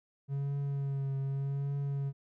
triangle tone with vibrato, 138.59 Hz, C#3, in tune, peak -29 dBFS, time 0.28-2.13 s, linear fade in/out 50 ms, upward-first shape triangle, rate 0.84 Hz, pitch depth 34 cents each way, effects none

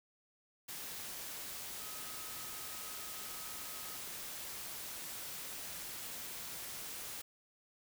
sine tone in noise, 1267 Hz, D#6, 31 cents sharp, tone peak -56 dBFS, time 1.79-3.96 s, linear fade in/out 10 ms, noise white, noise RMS -45 dBFS, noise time 0.68-7.22 s, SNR -14 dB, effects none

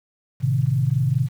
sine chord, A diminished, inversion none, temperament equal, 110 / 130.81 / 155.56 Hz, A2 / C3 / Eb3, 0 / 0 / 0 cents, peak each -24 / -19 / -24 dBFS, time 0.4-1.29 s, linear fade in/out 50 ms, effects 8-bit

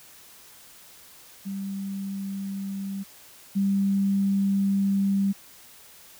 sine tone pair in turn, 196 / 196.96 Hz, G3 / G3, 0 / +8 cents, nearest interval unison, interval 8 cents, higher second, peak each -29 / -20 dBFS, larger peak second, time 1.45-3.04 / 3.55-5.33 s, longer second, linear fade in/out 20 ms, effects white hiss -50 dBFS RMS until 6.19 s

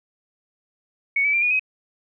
sine tone with pitch steps, 2223 / 2296 / 2372 / 2450 / 2530 Hz, C#7 / D7 / D7 / D#7 / D#7, +4 / -40 / +17 / -27 / +28 cents, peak -17 dBFS, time 1.16-1.595 s, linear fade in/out 5 ms, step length 87 ms, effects none

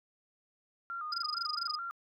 sine tone with vibrato, 1300 Hz, E6, 24 cents flat, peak -36 dBFS, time 0.9-1.91 s, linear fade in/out 0 ms, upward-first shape square, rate 4.5 Hz, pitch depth 100 cents each way
sine tone bursts, 4978 Hz, D#8, in tune, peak -30 dBFS, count 16, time 1.12-1.755 s, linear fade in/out 5 ms, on 20 ms, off 21 ms
effects tanh soft clip ceiling -22 dBFS

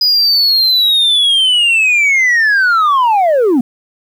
sine linear sweep, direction down, 4978 to 225.6 Hz, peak -5 dBFS, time 0.01-3.61 s, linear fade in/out 5 ms, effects tanh soft clip ceiling -7 dBFS + 7-bit

